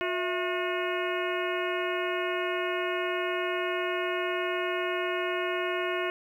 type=harmonic tone with a mistuned harmonic; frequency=360.8 Hz; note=F#4; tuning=44 cents flat; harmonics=1 / 2 / 3 / 4 / 5 / 6 / 7 / 8; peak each=-31 / -34 / -36 / -37 / -38 / -39 / -39 / -40 dBFS; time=0.01-6.1 s; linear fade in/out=0 ms; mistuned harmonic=2; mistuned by=-150 cents; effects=10-bit